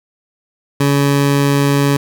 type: tone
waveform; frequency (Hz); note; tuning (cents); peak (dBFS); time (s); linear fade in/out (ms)
20% pulse; 141.2; C#3; +32; -6; 0.8-1.97; 5
effects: none